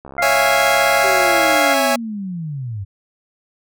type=click train; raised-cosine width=1 ms; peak=-21 dBFS; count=104; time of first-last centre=0.05-1.556 s; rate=68.4 Hz
type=harmonic tone; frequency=698 Hz; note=F5; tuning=1 cent flat; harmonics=1 / 2 / 3; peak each=-21 / -21 / -21 dBFS; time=0.18-1.74 s; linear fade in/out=2 ms
type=chord; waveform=sawtooth; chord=C# minor; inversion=none; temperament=equal with one note detuned; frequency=554.4 / 659.3 / 824.4 Hz; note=C#5 / E5 / G#5; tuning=0 / 0 / -13 cents; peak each=-15 dBFS; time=0.22-1.96 s; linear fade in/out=5 ms
type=linear sweep; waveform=sine; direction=down; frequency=392 to 92.5 Hz; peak=-23 dBFS; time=1.03-2.85 s; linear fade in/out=20 ms
effects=none